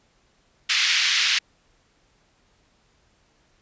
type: band-pass noise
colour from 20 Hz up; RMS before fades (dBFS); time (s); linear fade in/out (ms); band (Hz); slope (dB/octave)
pink; -21; 0.69-1.39; 10; 1900 to 5400; 24
effects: pink hiss -63 dBFS RMS until 3.61 s + resampled to 16000 Hz